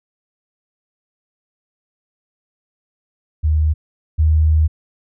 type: tone pair in turn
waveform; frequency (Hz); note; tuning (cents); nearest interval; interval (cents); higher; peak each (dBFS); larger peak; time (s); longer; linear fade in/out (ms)
sine; 77.2 / 78.1; D#2 / D#2; -13 / +7; unison; 20; second; -12 / -10; second; 3.43-3.74 / 4.18-4.68; second; 20
effects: none